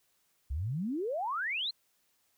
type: exponential sweep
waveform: sine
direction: up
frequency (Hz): 61.74 to 4300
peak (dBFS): -31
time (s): 0.5-1.71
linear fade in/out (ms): 10
effects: white hiss -73 dBFS RMS until 2.37 s